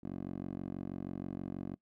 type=tone with band-pass filter; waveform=10% pulse; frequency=46.25 Hz; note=F#1; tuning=in tune; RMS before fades=-41 dBFS; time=0.03-1.75 s; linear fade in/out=10 ms; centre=280 Hz; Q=1.4; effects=noise-tail reverb RT60 0.1 s tail -22 dB re dry